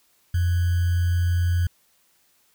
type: tone with sample-and-hold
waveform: sine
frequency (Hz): 87.31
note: F2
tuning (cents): 0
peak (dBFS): -18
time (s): 0.34-1.67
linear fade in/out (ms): 5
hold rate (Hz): 1575
effects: white hiss -63 dBFS RMS until 2.54 s